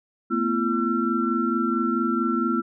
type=tone cluster; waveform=sine; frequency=225.3 / 249.8 / 337.4 / 1351 Hz; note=A3 / B3 / E4 / E6; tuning=+41 / +20 / +40 / +42 cents; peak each=-26 dBFS; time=0.3-2.62 s; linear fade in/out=20 ms; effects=none